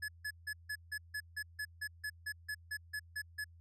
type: tone bursts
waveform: square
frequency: 1708 Hz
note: G#6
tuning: 48 cents sharp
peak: -38 dBFS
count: 16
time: 0.02-3.444 s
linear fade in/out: 10 ms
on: 64 ms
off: 160 ms
effects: added 84 Hz sine -56 dBFS peak until 3.6 s + resampled to 32000 Hz